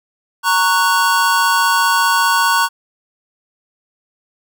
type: chord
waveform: square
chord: F# major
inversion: first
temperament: just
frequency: 925 / 1110 / 1480 Hz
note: A#5 / C#6 / F#6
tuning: -14 / +2 / 0 cents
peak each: -17 dBFS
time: 0.43-2.69 s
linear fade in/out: 50 ms
effects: none